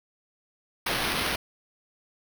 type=noise with sample-and-hold; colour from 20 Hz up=white; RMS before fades=-28 dBFS; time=0.86-1.36 s; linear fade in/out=5 ms; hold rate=7350 Hz; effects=none